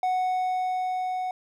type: tone with level ramp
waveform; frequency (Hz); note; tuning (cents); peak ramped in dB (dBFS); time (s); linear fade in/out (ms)
triangle; 739; F#5; -2; -20 to -25; 0.03-1.31; 2
effects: none